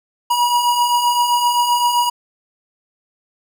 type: beating tone pair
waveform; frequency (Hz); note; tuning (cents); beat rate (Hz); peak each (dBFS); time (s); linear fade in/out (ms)
square; 958 / 965.7; A#5 / B5; +47 / -39; 7.7; -23 / -15; 0.3-2.1; 10
effects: none